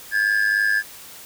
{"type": "ring-modulated tone", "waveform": "triangle", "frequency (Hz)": 1666, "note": "G#6", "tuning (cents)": 5, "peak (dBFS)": -12, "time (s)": [0.11, 0.83], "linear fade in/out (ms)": 50, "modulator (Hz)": 51.7, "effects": ["white hiss -41 dBFS RMS until 1.25 s"]}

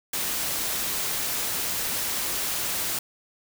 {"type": "noise", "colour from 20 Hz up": "white", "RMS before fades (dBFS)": -28, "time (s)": [0.13, 2.99], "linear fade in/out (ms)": 5, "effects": []}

